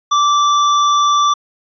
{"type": "tone with hard clipping", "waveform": "sine", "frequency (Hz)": 1168, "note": "D6", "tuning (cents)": -10, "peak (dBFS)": -12, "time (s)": [0.11, 1.34], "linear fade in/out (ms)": 10, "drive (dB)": 14, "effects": ["resampled to 16000 Hz"]}